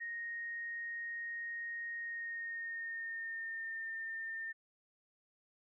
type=tone with pitch glide; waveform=sine; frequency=1864.7 to 1807.4 Hz; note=A#6 to A6; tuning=0 to +46 cents; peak=-39 dBFS; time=0-4.53 s; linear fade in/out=20 ms; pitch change=-54 cents; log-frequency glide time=1.98-3.86 s; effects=none